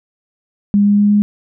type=tone with pitch steps; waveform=sine; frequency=203.2 / 204.4 / 205.6 / 206.8 Hz; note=G#3 / G#3 / G#3 / G#3; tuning=-38 / -27 / -17 / -7 cents; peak=-8 dBFS; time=0.74-1.22 s; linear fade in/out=0 ms; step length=120 ms; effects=none